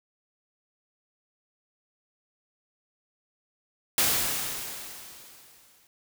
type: noise with exponential decay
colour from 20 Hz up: white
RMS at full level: -22 dBFS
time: 3.98-5.87 s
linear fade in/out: 1 ms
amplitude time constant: 410 ms
effects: none